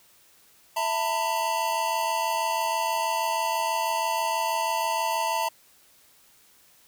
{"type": "chord", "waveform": "square", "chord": "E suspended fourth", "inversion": "none", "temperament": "equal with one note detuned", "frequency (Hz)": [659.3, 901.6, 987.8], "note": ["E5", "A5", "B5"], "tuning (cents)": [0, 42, 0], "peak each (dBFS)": [-32, -27, -31], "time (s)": [0.76, 5.49], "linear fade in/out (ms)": 10, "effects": ["white hiss -58 dBFS RMS until 6.87 s"]}